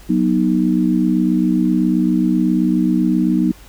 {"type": "chord", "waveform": "sine", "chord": "B major", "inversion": "second", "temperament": "equal with one note detuned", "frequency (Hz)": [185, 243.5, 311.1], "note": ["F#3", "B3", "D#4"], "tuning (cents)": [0, -24, 0], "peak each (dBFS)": -17, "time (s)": [0.09, 3.52], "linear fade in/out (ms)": 10, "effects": ["added 50 Hz sine -41 dBFS peak until 3.68 s", "pink hiss -45 dBFS RMS until 3.68 s"]}